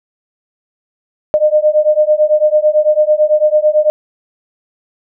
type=beating tone pair; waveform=sine; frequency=604 / 613 Hz; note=D5 / D#5; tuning=+48 / -26 cents; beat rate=9 Hz; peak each=-11 dBFS; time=1.34-3.9 s; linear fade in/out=0 ms; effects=none